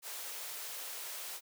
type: high-pass noise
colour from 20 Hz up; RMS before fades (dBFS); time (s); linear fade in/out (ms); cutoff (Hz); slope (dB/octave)
white; -43; 0.02-1.41; 50; 420; 24
effects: none